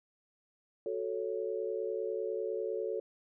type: chord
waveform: sine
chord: F# minor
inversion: none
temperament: equal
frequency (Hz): 370 / 440 / 554.4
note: F#4 / A4 / C#5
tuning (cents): 0 / 0 / 0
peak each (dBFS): -38 / -35 / -39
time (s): 0.86-3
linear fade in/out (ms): 2
effects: none